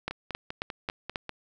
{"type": "two click trains", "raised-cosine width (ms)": 0.3, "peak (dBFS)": [-19, -14], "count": [7, 5], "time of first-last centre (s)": [[0.11, 1.293], [0.08, 1.158]], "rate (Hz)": [5.07, 3.71], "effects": []}